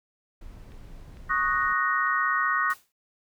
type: noise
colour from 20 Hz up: brown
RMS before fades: -44 dBFS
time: 0.41-1.73 s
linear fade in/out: 5 ms
type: click train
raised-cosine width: 0.3 ms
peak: -38 dBFS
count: 4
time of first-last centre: 0.72-2.071 s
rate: 2.22 Hz
type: chord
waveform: sine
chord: D# minor seventh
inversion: third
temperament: equal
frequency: 1108.7 / 1244.5 / 1480 / 1864.7 Hz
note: C#6 / D#6 / F#6 / A#6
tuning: 0 / 0 / 0 / 0 cents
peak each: -28 dBFS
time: 1.29-2.74 s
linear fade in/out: 20 ms
type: noise with exponential decay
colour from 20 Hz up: white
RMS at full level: -41 dBFS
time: 2.7-2.92 s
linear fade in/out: 1 ms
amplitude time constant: 47 ms
effects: noise-tail reverb RT60 0.1 s tail -21 dB re dry